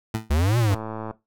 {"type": "tone with exponential decay", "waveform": "20% pulse", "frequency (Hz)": 110.5, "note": "A2", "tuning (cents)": 8, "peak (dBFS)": -16, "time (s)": [0.14, 0.3], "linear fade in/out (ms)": 5, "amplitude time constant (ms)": 33}
{"type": "exponential two-way sweep", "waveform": "square", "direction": "up then down", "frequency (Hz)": [68.2, 123.47, 93], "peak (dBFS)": -19, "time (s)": [0.3, 0.75], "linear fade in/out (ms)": 10, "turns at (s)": 0.58}
{"type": "click train", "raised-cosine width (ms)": 1, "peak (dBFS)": -18, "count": 45, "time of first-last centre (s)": [0.71, 1.11], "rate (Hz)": 110}
{"effects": ["noise-tail reverb RT60 0.2 s tail -17 dB re dry"]}